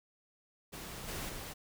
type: noise with level steps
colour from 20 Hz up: pink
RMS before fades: -45 / -40 / -44 dBFS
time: 0.72-1.54 s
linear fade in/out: 20 ms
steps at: 1.07 / 1.28 s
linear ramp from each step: 20 ms
effects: none